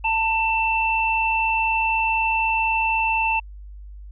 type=tone pair together; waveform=sine; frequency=894 / 2672 Hz; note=A5 / E7; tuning=+27 / +23 cents; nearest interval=octave + perfect fifth; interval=1896 cents; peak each=-21 dBFS; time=0.04-3.4 s; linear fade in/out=10 ms; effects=added 50 Hz sine -36 dBFS peak until 4.11 s